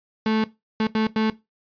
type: tone bursts at uneven times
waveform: 35% pulse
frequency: 218.9 Hz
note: A3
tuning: 9 cents flat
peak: -17 dBFS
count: 4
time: 0.26-0.44 / 0.8-0.87 / 0.95-1.07 / 1.16-1.3 s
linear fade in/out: 2 ms
effects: noise-tail reverb RT60 0.2 s tail -17 dB re dry + resampled to 11025 Hz